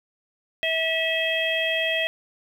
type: harmonic tone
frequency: 648 Hz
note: E5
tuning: 30 cents flat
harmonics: 1 / 3 / 4 / 5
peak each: -27 / -27 / -27 / -27 dBFS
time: 0.63-2.07 s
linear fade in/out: 0 ms
effects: 8-bit